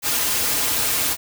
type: noise with comb filter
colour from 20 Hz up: white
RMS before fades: -21 dBFS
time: 0.02-1.17 s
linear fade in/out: 50 ms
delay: 5.3 ms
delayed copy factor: -0.7
effects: none